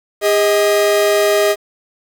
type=tone pair together; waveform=45% pulse; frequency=406.9 / 630.1 Hz; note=G#4 / D#5; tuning=-35 / +22 cents; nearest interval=minor sixth; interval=757 cents; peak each=-14 dBFS; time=0.21-1.56 s; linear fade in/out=50 ms; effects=7-bit